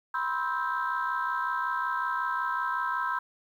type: chord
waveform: sine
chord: C major seventh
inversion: third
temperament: just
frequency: 981.1 / 1046.5 / 1308.1 / 1569.8 Hz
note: B5 / C6 / E6 / G6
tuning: -12 / 0 / -14 / +2 cents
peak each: -32 dBFS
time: 0.14-3.19 s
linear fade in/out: 5 ms
effects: tanh soft clip ceiling -19 dBFS + 10-bit